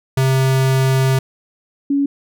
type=tone pair in turn; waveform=square / sine; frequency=132.5 / 280.8 Hz; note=C3 / C#4; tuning=+22 / +22 cents; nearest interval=octave + minor second; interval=1300 cents; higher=second; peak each=-13 dBFS; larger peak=neither; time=0.17-1.19 / 1.9-2.06 s; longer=first; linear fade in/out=5 ms; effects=none